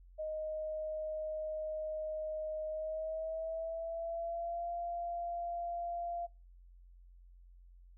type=tone with pitch glide; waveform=sine; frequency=622.3 to 690.5 Hz; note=D#5 to F5; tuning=0 to -20 cents; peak=-36 dBFS; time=0.18-6.27 s; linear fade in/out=20 ms; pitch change=+180 cents; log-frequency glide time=2.68-4.7 s; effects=noise-tail reverb RT60 0.3 s tail -24 dB re dry + added 44 Hz sine -55 dBFS peak until 7.97 s